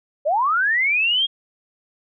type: linear sweep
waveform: sine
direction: up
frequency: 550 to 3288 Hz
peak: -16 dBFS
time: 0.25-1.27 s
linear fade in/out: 20 ms
effects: none